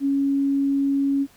sine tone, 277.2 Hz, C#4, in tune, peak -18 dBFS, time 0-1.27 s, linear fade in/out 50 ms, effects pink hiss -54 dBFS RMS until 1.36 s

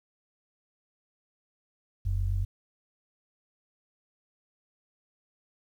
sine tone pair together, 44.37 / 92.5 Hz, F1 / F#2, +28 / 0 cents, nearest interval octave + minor second, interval 1272 cents, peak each -28 dBFS, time 2.05-2.45 s, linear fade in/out 10 ms, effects 10-bit

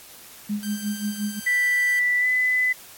sine tone with tremolo, 207.7 Hz, G#3, in tune, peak -22 dBFS, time 0.49-1.4 s, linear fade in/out 10 ms, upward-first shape sine, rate 5.6 Hz, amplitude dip 80%
5% pulse tone, 1568 Hz, G6, in tune, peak -23 dBFS, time 0.63-1.99 s, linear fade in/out 0 ms
sine tone with pitch glide, 1972 to 2006 Hz, B6 to B6, -3 to +26 cents, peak -18 dBFS, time 1.46-2.73 s, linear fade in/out 10 ms, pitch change +29 cents, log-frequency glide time 2.19-2.27 s
effects white hiss -45 dBFS RMS until 2.97 s + AAC 64 kbps

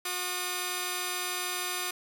5% pulse tone pair together, 362.1 / 1218 Hz, F#4 / D#6, -37 / -37 cents, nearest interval octave + major sixth, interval 2100 cents, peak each -22 dBFS, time 0.05-1.91 s, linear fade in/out 5 ms, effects none

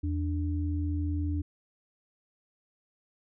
sine tone pair together, 82.58 / 293.7 Hz, E2 / D4, +4 / 0 cents, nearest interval octave + minor seventh, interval 2196 cents, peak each -28 / -34 dBFS, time 0.03-1.42 s, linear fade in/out 10 ms, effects none

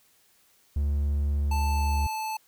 triangle tone, 72 Hz, D2, 34 cents flat, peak -21 dBFS, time 0.76-2.07 s, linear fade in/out 5 ms
square tone with pitch glide, 880 to 873.4 Hz, A5 to A5, 0 to -13 cents, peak -30 dBFS, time 1.51-2.37 s, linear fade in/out 5 ms, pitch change -13 cents, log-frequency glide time 1.66-2.13 s
effects white hiss -63 dBFS RMS until 2.47 s

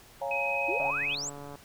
sine chord, Bb minor seventh, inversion first, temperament equal, 554.4 / 698.5 / 830.6 / 932.3 Hz, Db5 / F5 / Ab5 / Bb5, 0 / 0 / 0 / 0 cents, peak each -33 / -37 / -36 / -39 dBFS, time 0.21-0.91 s, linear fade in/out 10 ms
sine tone with vibrato, 2526 Hz, D#7, 26 cents sharp, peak -29 dBFS, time 0.31-1.15 s, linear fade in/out 2 ms, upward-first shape sine, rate 20 Hz, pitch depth 15 cents each way
sine exponential sweep, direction up, 309.3 to 8100 Hz, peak -32 dBFS, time 0.68-1.3 s, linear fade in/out 10 ms
click train, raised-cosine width 1 ms, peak -30 dBFS, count 109, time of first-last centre 0.8-1.555 s, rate 143 Hz
effects pink hiss -54 dBFS RMS until 1.64 s

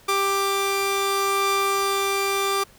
sawtooth tone pair together, 393.9 / 1181 Hz, G4 / D6, +8 / +9 cents, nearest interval octave + perfect fifth, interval 1901 cents, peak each -20 / -19 dBFS, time 0.08-2.64 s, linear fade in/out 10 ms, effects pink hiss -52 dBFS RMS until 2.78 s

